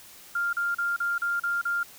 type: tone bursts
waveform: sine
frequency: 1398 Hz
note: F6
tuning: 1 cent sharp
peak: -24 dBFS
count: 7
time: 0.35-1.832 s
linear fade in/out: 5 ms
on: 180 ms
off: 37 ms
effects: white hiss -49 dBFS RMS until 1.98 s